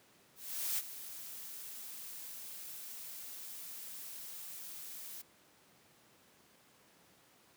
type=noise with ADSR envelope; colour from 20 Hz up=blue; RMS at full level=-34 dBFS; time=0.35-5.22 s; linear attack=430 ms; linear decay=34 ms; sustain=-13 dB; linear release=10 ms; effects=pink hiss -65 dBFS RMS until 7.56 s + high-pass 150 Hz 12 dB/octave